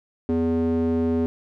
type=tone with band-pass filter; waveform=square; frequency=82.41 Hz; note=E2; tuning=in tune; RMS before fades=-22 dBFS; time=0.29-1.26 s; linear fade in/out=0 ms; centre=320 Hz; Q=8.8; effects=none